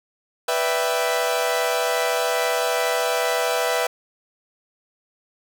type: chord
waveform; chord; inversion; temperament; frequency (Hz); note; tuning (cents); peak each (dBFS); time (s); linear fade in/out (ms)
sawtooth; E minor seventh; second; equal; 493.9 / 587.3 / 659.3 / 784; B4 / D5 / E5 / G5; 0 / 0 / 0 / 0; -20 / -26 / -20 / -24; 0.48-3.87; 5
effects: none